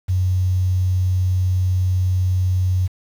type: tone with quantisation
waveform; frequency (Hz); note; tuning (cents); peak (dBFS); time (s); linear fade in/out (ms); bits
sine; 92; F#2; -9; -15; 0.08-2.88; 20; 7
effects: none